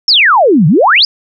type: exponential two-way sweep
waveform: sine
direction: down then up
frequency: 5588 to 140 to 5250 Hz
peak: -4 dBFS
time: 0.08-1.05 s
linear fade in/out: 2 ms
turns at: 0.67 s
effects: none